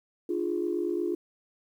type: chord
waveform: sine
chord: D diminished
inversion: none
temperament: equal with one note detuned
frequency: 301.1 / 349.2 / 415.3 Hz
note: D4 / F4 / Ab4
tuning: +43 / 0 / 0 cents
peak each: -33 / -28 / -33 dBFS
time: 0.29-1.15 s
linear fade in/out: 5 ms
effects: tanh soft clip ceiling -17 dBFS + 10-bit